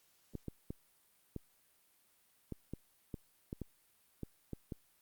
clicks, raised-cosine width 3 ms, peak -28 dBFS, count 12, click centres 0.353 / 0.483 / 0.705 / 1.363 / 2.523 / 2.736 / 3.142 / 3.529 / 3.617 / 4.233 / 4.533 / 4.722 s, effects white hiss -71 dBFS RMS until 5.01 s + Opus 48 kbps

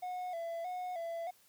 triangle tone with vibrato, 698.5 Hz, F5, in tune, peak -35 dBFS, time 0.02-1.31 s, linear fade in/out 10 ms, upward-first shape square, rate 1.6 Hz, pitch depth 71 cents each way, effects white hiss -66 dBFS RMS until 1.48 s

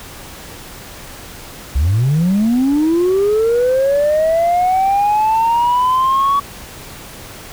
sine linear sweep, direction up, 60.4 to 1132 Hz, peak -9 dBFS, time 1.75-6.4 s, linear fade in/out 10 ms, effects tanh soft clip ceiling -9 dBFS + pink hiss -34 dBFS RMS until 7.52 s

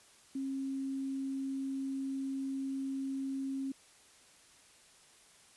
sine tone with quantisation, 270 Hz, C#4, 45 cents flat, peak -34 dBFS, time 0.35-3.72 s, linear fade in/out 5 ms, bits 10, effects white hiss -61 dBFS RMS until 5.56 s + resampled to 24000 Hz

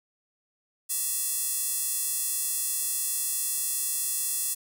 square tone with high-pass filter, 382.3 Hz, G4, 43 cents flat, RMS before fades -29 dBFS, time 0.89-4.55 s, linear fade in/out 20 ms, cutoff 9100 Hz, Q 1.5, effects none

